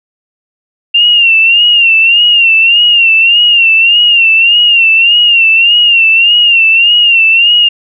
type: tone with vibrato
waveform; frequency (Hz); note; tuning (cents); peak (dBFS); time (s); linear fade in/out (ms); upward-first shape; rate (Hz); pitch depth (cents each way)
sine; 2768; F7; -16; -3; 0.94-7.69; 10; sine; 1.7; 80
effects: none